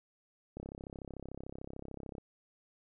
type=click train; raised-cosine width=2 ms; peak=-30 dBFS; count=55; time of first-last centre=0.57-2.182 s; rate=33.5 Hz; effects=none